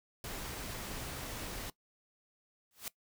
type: noise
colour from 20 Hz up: pink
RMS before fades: -42 dBFS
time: 0.24-1.7 s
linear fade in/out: 2 ms
type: noise with exponential growth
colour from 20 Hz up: white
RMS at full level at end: -37 dBFS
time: 2.71-2.88 s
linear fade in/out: 1 ms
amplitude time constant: 35 ms
effects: noise-tail reverb RT60 0.1 s tail -20 dB re dry